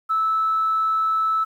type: tone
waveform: sine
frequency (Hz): 1309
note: E6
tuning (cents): -13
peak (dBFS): -17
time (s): 0.09-1.45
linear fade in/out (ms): 20
effects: tanh soft clip ceiling -13 dBFS + 9-bit